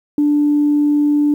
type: tone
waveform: sine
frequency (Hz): 293.7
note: D4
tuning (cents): 0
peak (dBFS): -10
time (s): 0.18-1.34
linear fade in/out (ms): 2
effects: tanh soft clip ceiling -6 dBFS + 8-bit